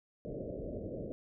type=low-pass noise; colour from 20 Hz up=white; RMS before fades=-41 dBFS; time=0.25-1.12 s; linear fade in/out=0 ms; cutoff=620 Hz; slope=96 dB/octave; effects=none